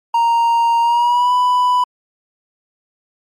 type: tone with pitch glide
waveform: triangle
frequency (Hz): 931 to 992.1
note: A#5 to B5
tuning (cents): -2 to +8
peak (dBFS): -9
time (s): 0.14-1.84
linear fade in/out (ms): 5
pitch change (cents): +110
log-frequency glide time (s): 0.81-1.33
effects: MP3 64 kbps